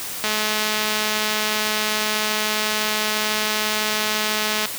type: click train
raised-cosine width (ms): 0.2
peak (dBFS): -5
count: 946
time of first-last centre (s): 0.24-4.656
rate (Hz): 214
effects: white hiss -30 dBFS RMS until 4.78 s + high-pass 80 Hz 12 dB/octave